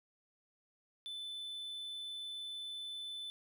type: tone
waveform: triangle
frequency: 3513 Hz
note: A7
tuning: 3 cents flat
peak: -40 dBFS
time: 1.06-3.3 s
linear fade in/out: 0 ms
effects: none